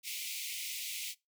pink high-pass noise, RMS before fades -40 dBFS, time 0.03-1.15 s, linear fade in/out 50 ms, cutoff 2100 Hz, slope 96 dB/octave, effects noise-tail reverb RT60 0.2 s tail -21 dB re dry

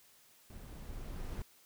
brown noise with level ramp, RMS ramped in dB -49 to -40 dBFS, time 0.5-1.42 s, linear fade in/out 2 ms, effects white hiss -64 dBFS RMS until 1.65 s

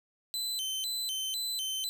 sawtooth tone with vibrato, 3520 Hz, A7, in tune, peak -29 dBFS, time 0.34-1.89 s, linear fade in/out 0 ms, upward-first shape square, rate 2 Hz, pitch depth 230 cents each way, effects none

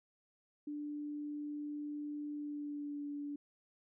sine tone with pitch glide, 294.8 to 289.1 Hz, D4 to D4, +7 to -27 cents, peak -39 dBFS, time 0.67-3.36 s, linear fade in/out 5 ms, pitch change -34 cents, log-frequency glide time 2.33-3.07 s, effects none

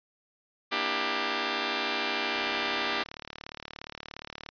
5% pulse chord, E half-diminished seventh, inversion second, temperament just, 237.3 / 296.7 / 329.6 / 395.6 Hz, Bb3 / D4 / E4 / G4, +31 / +18 / 0 / +16 cents, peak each -24 / -23 / -25 / -20 dBFS, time 0.71-3.04 s, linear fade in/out 20 ms
click train, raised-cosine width 0.2 ms, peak -21 dBFS, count 80, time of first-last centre 2.36-4.489 s, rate 37.1 Hz
effects resampled to 11025 Hz

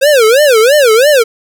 square tone with vibrato, 511 Hz, C5, 41 cents flat, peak -5 dBFS, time 0.01-1.24 s, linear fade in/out 20 ms, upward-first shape sine, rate 3 Hz, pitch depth 290 cents each way, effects none

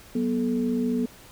sine tone cluster, 187.7 / 242.3 / 434.9 Hz, F#3 / B3 / A4, +25 / -33 / -20 cents, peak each -32 / -23 / -31 dBFS, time 0.15-1.06 s, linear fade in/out 5 ms, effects pink hiss -49 dBFS RMS until 1.31 s

